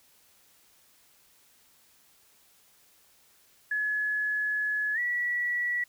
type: tone with pitch glide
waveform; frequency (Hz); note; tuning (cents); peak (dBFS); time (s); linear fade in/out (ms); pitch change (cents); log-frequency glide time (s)
sine; 1700 to 1941.5; G#6 to B6; +40 to -30; -26; 3.71-5.84; 5; +230; 4.94-4.99
effects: white hiss -62 dBFS RMS until 5.88 s